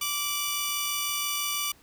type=tone pair together; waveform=10% pulse; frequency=1168 / 2943 Hz; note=D6 / F#7; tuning=-10 / -10 cents; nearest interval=octave + major third; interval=1600 cents; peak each=-22 dBFS; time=0.01-1.72 s; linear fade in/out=5 ms; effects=pink hiss -58 dBFS RMS until 1.82 s